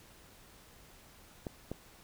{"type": "clicks", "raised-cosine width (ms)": 2, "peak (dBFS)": -24, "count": 2, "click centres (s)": [1.468, 1.716], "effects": ["pink hiss -58 dBFS RMS until 2.03 s"]}